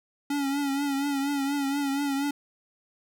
square tone with vibrato, 280 Hz, C#4, 18 cents sharp, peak -26 dBFS, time 0.3-2.31 s, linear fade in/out 5 ms, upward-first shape triangle, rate 4.2 Hz, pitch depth 59 cents each way, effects none

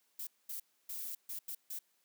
violet noise bursts at uneven times, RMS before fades -42 dBFS, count 6, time 0.19-0.27 / 0.49-0.6 / 0.89-1.15 / 1.29-1.39 / 1.48-1.55 / 1.7-1.79 s, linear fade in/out 5 ms, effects white hiss -75 dBFS RMS until 2.04 s + high-pass 200 Hz 12 dB/octave

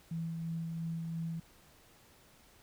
sine tone with tremolo, 164.81 Hz, E3, in tune, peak -34 dBFS, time 0.11-1.4 s, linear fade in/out 5 ms, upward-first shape sine, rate 2.9 Hz, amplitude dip 25%, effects pink hiss -62 dBFS RMS until 2.62 s

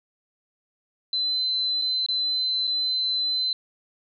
sine tone with dropouts, 4049 Hz, B7, 42 cents sharp, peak -22 dBFS, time 1.13-3.53 s, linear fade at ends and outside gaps 2 ms, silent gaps 1.816-1.82 / 2.063-2.086 / 2.671-2.675 s, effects none

